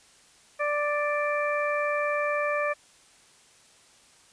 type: harmonic tone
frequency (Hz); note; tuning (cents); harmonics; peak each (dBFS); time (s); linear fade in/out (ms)
588; D5; +2; 1 / 2 / 3 / 4; -27 / -30 / -32 / -33; 0.59-2.74; 20
effects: white hiss -57 dBFS RMS until 4.32 s + resampled to 22050 Hz